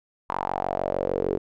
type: tone with band-pass filter sweep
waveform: sawtooth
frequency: 46.65 Hz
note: F#1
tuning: 15 cents sharp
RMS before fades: -27 dBFS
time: 0.29-1.38 s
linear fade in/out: 10 ms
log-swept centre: 990 to 400 Hz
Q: 4.8
effects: none